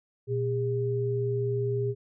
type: tone pair together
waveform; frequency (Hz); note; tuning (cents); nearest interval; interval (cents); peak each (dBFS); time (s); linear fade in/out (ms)
sine; 120.4 / 405.2; B2 / G#4; -44 / -43; octave + major sixth; 2101; -28; 0.27-1.95; 50
effects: none